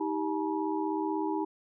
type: tone cluster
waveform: sine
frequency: 315.8 / 392 / 857 / 959 Hz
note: D#4 / G4 / A5 / A#5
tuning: +26 / 0 / -46 / +49 cents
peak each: -31 / -34 / -36 / -37 dBFS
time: 0-1.45 s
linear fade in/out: 10 ms
effects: none